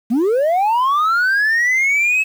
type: linear sweep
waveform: sine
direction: up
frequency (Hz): 212.1 to 2603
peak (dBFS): -10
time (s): 0.1-2.24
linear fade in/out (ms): 20
effects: tanh soft clip ceiling -12 dBFS + 7-bit